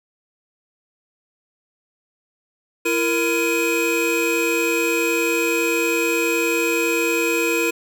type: tone cluster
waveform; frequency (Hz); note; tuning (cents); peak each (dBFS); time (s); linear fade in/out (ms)
square; 336 / 465.6 / 2504; E4 / A#4 / D#7; +33 / -2 / +10; -23; 2.85-7.71; 10
effects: none